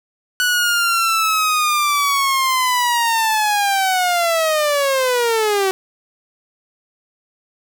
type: linear sweep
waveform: sawtooth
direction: down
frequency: 1483 to 375.5 Hz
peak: -11 dBFS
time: 0.4-5.71 s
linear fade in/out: 0 ms
effects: none